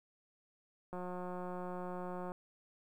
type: click train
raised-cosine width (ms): 1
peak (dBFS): -30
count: 251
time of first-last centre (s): 0.93-2.319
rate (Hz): 180
effects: 11-bit